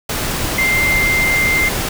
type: tone in noise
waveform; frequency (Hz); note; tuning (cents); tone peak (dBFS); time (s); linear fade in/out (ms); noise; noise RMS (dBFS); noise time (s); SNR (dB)
sine; 2093; C7; 0; -13; 0.58-1.69; 5; pink; -20; 0.09-1.89; +4
effects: none